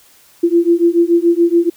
sine beating tone pair, 337.8 / 344.8 Hz, E4 / F4, +42 / -22 cents, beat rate 7 Hz, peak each -12 dBFS, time 0.43-1.7 s, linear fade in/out 10 ms, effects white hiss -48 dBFS RMS until 1.76 s

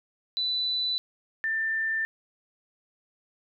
sine tone pair in turn, 3984 / 1785 Hz, B7 / A6, +14 / +24 cents, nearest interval octave + major second, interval 1390 cents, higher first, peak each -25 dBFS, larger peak neither, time 0.37-0.98 / 1.44-2.05 s, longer neither, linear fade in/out 0 ms, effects none

